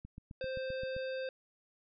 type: click train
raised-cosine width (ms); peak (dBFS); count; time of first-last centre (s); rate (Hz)
5; -34; 8; 0.05-0.965; 7.65
type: harmonic tone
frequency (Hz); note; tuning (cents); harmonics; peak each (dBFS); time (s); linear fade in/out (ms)
523.3; C5; 0; 1 / 3 / 5 / 7 / 9; -36 / -46 / -50 / -53 / -55; 0.41-1.29; 2
effects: none